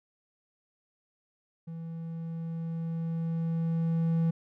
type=tone with level ramp; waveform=triangle; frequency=164.81 Hz; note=E3; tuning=in tune; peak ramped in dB=-35 to -21 dBFS; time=1.67-4.31 s; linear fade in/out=10 ms; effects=none